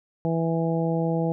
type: harmonic tone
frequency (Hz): 164.81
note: E3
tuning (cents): 0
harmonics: 1 / 2 / 3 / 4 / 5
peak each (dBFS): -24 / -29 / -28 / -32 / -34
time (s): 0.25-1.32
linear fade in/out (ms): 0
effects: none